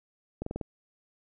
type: slowing click train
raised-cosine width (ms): 2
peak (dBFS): -20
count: 5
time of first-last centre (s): 0.42-0.612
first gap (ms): 44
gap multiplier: 1.06
effects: none